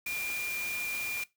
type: tone in noise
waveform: sine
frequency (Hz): 2399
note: D7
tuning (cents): +36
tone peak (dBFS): -33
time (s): 0.06-1.24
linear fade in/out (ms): 5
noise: white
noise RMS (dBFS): -40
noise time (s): 0.06-1.24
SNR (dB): +4
effects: noise-tail reverb RT60 0.2 s tail -19 dB re dry